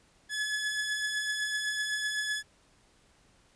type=beating tone pair; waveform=sawtooth; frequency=1700 / 1707.9 Hz; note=G#6 / G#6; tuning=+40 / +48 cents; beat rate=7.9 Hz; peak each=-35 / -27 dBFS; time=0.29-2.43 s; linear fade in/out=50 ms; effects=pink hiss -64 dBFS RMS until 3.55 s + resampled to 22050 Hz